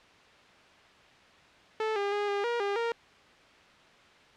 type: tone with pitch steps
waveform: sawtooth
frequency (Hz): 437.3 / 403 / 411.1 / 404 / 474.4 / 402.6 / 465.4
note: A4 / G4 / G#4 / G#4 / A#4 / G4 / A#4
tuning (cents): -11 / +48 / -18 / -48 / +30 / +46 / -3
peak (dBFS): -24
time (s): 1.8-2.92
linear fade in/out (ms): 2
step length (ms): 160
effects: white hiss -56 dBFS RMS until 4.36 s + low-pass 3000 Hz 12 dB/octave